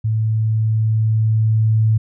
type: tone with level ramp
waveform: sine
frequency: 110 Hz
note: A2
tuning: in tune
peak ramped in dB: -15 to -11 dBFS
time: 0.04-1.98 s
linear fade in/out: 10 ms
effects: none